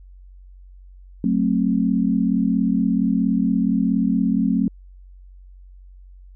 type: chord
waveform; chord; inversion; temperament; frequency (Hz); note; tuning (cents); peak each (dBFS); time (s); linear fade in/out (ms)
sine; F# diminished; none; just; 185 / 222 / 266.4; F#3 / A3 / C4; 0 / +16 / +31; -21 / -20 / -21; 1.24-4.68; 2
effects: added 46 Hz sine -41 dBFS peak until 6.35 s